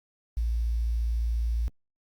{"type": "tone with quantisation", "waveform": "sine", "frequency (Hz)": 57.2, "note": "A#1", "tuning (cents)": -32, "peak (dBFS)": -24, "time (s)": [0.37, 1.68], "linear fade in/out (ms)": 0, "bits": 9, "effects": ["Opus 48 kbps"]}